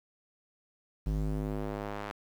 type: tone with band-pass filter sweep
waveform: square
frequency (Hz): 51.4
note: G#1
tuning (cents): -17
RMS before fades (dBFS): -34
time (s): 1.06-2.12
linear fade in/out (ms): 5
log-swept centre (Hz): 110 to 1300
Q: 0.75
effects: 9-bit